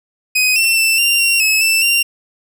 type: tone with pitch steps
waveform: sawtooth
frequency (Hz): 2509 / 2696 / 2667 / 2776 / 2750 / 2582 / 2658 / 2769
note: D#7 / E7 / E7 / F7 / F7 / E7 / E7 / F7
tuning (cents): +14 / +38 / +20 / -11 / -27 / -37 / +14 / -15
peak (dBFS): -8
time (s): 0.35-2.03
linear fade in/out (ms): 10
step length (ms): 210
effects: none